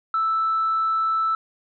sine tone, 1318.5 Hz, E6, in tune, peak -18 dBFS, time 0.14-1.35 s, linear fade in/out 2 ms, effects tanh soft clip ceiling -15 dBFS

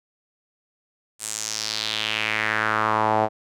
sawtooth tone with band-pass filter sweep, 108.7 Hz, A2, 21 cents flat, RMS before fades -24 dBFS, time 1.19-3.29 s, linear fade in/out 50 ms, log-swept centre 8800 to 700 Hz, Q 3, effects none

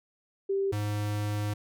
sine / square tone pair in turn, 392 / 104.28 Hz, G4 / G#2, 0 / +8 cents, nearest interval octave + major seventh, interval 2292 cents, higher first, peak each -25 / -29 dBFS, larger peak first, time 0.49-0.72 / 0.72-1.54 s, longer second, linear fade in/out 10 ms, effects none

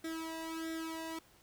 sawtooth tone with flanger, 324.5 Hz, E4, 27 cents flat, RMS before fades -41 dBFS, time 0.04-1.19 s, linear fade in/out 5 ms, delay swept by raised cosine 0.54 to 1.1 ms, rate 1.5 Hz, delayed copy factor +0.9, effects pink hiss -64 dBFS RMS until 1.42 s

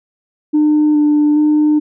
sine tone with vibrato, 299.6 Hz, D4, 35 cents sharp, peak -7 dBFS, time 0.53-1.8 s, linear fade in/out 20 ms, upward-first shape square, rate 1.2 Hz, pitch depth 13 cents each way, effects tanh soft clip ceiling -6 dBFS

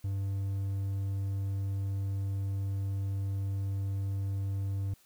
triangle tone, 98 Hz, G2, in tune, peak -28 dBFS, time 0.04-4.94 s, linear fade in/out 5 ms, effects white hiss -64 dBFS RMS until 5.05 s

